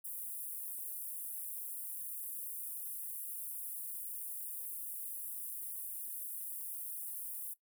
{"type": "high-pass noise", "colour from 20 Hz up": "pink", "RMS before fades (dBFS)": -43, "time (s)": [0.04, 7.54], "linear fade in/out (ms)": 10, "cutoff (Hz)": 9700, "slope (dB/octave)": 48, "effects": ["noise-tail reverb RT60 0.1 s tail -17 dB re dry"]}